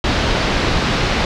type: low-pass noise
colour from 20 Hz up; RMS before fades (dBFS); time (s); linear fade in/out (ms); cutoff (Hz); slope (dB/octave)
pink; -17; 0.04-1.25; 2; 4900; 24
effects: none